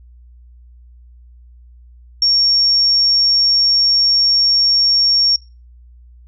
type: tone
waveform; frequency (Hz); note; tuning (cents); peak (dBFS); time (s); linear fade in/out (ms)
sine; 5520; F8; -21; -10; 2.22-5.36; 2
effects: noise-tail reverb RT60 0.3 s tail -23 dB re dry + added 60 Hz sine -40 dBFS peak until 6.27 s